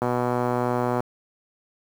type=click train; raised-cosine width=1 ms; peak=-10 dBFS; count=122; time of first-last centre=0.02-1.004 s; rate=123 Hz; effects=high-pass 80 Hz 12 dB/octave + 7-bit